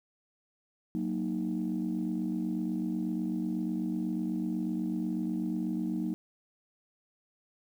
sine chord, D# minor, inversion first, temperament equal, 185 / 233.1 / 311.1 Hz, F#3 / A#3 / D#4, 0 / 0 / 0 cents, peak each -33 dBFS, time 0.95-6.14 s, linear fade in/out 0 ms, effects tanh soft clip ceiling -23 dBFS + 10-bit

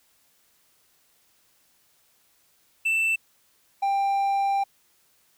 triangle tone pair in turn, 2662 / 791.4 Hz, E7 / G5, +16 / +16 cents, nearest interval octave + major sixth, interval 2100 cents, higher first, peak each -19 dBFS, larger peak neither, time 2.85-3.16 / 3.82-4.64 s, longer second, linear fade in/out 10 ms, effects white hiss -64 dBFS RMS until 5.37 s

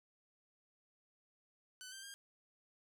10% pulse tone with pitch steps, 1506 / 1569 / 1607 Hz, F#6 / G6 / G6, +30 / +1 / +43 cents, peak -40 dBFS, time 1.81-2.14 s, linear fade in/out 0 ms, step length 110 ms, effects none

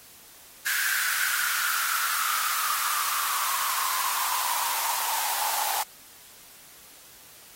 white noise with high-pass filter sweep, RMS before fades -27 dBFS, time 0.66-5.83 s, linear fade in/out 5 ms, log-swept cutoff 1600 to 820 Hz, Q 10, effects white hiss -50 dBFS RMS until 7.55 s + AAC 48 kbps

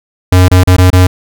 square tone with dropouts, 91.4 Hz, F#2, 21 cents flat, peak -3 dBFS, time 0.32-1.07 s, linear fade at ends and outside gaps 5 ms, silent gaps 0.484-0.513 / 0.637-0.673 / 0.766-0.782 / 0.903-0.929 s, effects none

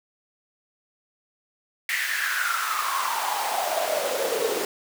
pink noise with high-pass filter sweep, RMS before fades -26 dBFS, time 1.89-4.65 s, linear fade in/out 2 ms, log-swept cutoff 2000 to 400 Hz, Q 7.2, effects none

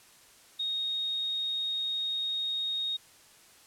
sine tone, 3729 Hz, A#7, in tune, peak -29 dBFS, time 0.59-2.97 s, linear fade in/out 10 ms, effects white hiss -57 dBFS RMS until 3.66 s + low-pass 11000 Hz 12 dB/octave

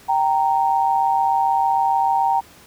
sine tone pair together, 781 / 927.7 Hz, G5 / A#5, -7 / -9 cents, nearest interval minor third, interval 298 cents, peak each -18 dBFS, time 0.08-2.41 s, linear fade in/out 20 ms, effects pink hiss -47 dBFS RMS until 2.66 s + high-pass 60 Hz 12 dB/octave

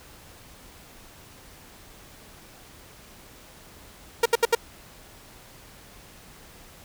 sawtooth tone bursts, 466.2 Hz, A#4, in tune, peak -12 dBFS, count 4, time 4.23-4.551 s, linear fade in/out 5 ms, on 27 ms, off 71 ms, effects pink hiss -49 dBFS RMS until 6.84 s

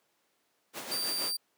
pink noise with tremolo, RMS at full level -36 dBFS, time 0.73-1.33 s, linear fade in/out 50 ms, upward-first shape sine, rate 6.4 Hz, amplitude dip 50%
sawtooth tone, 4682 Hz, D8, 6 cents flat, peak -28 dBFS, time 0.91-1.37 s, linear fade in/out 10 ms
effects pink hiss -73 dBFS RMS until 1.57 s + high-pass 300 Hz 12 dB/octave

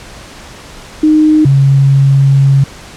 sine tone pair in turn, 308.2 / 137.29 Hz, D#4 / C#3, -16 / -16 cents, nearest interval octave + major second, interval 1400 cents, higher first, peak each -4 dBFS, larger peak neither, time 1.03-1.45 / 1.45-2.64 s, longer second, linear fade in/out 5 ms, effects pink hiss -32 dBFS RMS until 2.96 s + low-pass 8000 Hz 12 dB/octave

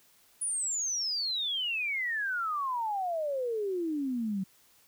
sine exponential sweep, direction down, 9956 to 185 Hz, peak -29 dBFS, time 0.41-4.44 s, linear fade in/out 10 ms, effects white hiss -63 dBFS RMS until 4.87 s

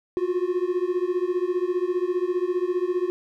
triangle beating tone pair, 352.8 / 367.8 Hz, F4 / F#4, +18 / -10 cents, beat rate 15 Hz, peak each -23 dBFS, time 0.17-3.1 s, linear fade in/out 0 ms, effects none

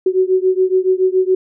sine beating tone pair, 370.5 / 377.6 Hz, F#4 / F#4, +2 / +35 cents, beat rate 7.1 Hz, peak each -14 / -15 dBFS, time 0.06-1.35 s, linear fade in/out 5 ms, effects none

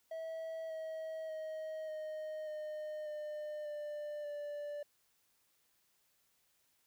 triangle tone with pitch steps, 648 / 638.7 / 629.6 / 620.5 / 611.6 / 602.9 / 594.2 / 585.7 Hz, E5 / D#5 / D#5 / D#5 / D#5 / D5 / D5 / D5, -30 / +45 / +20 / -5 / -30 / +45 / +20 / -5 cents, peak -38 dBFS, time 0.11-4.83 s, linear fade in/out 5 ms, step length 590 ms, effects white hiss -75 dBFS RMS until 6.86 s

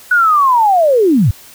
sine linear sweep, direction down, 1488 to 81.3 Hz, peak -7 dBFS, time 0.11-1.31 s, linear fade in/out 5 ms, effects white hiss -39 dBFS RMS until 1.54 s

